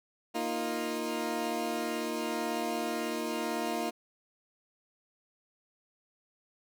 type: chord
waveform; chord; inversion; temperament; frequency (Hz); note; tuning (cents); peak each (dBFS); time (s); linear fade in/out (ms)
20% pulse; Bb suspended fourth; none; equal; 233.1 / 311.1 / 349.2; Bb3 / Eb4 / F4; 0 / 0 / 0; -31; 0.34-3.91; 20
effects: none